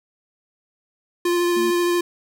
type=tone with vibrato; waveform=square; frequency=349.2 Hz; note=F4; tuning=in tune; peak=-18 dBFS; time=1.25-2.01 s; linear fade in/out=5 ms; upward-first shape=sine; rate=13 Hz; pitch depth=11 cents each way
type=tone; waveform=sine; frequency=230 Hz; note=A#3; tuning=23 cents flat; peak=-26 dBFS; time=1.56-1.71 s; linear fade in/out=10 ms
effects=9-bit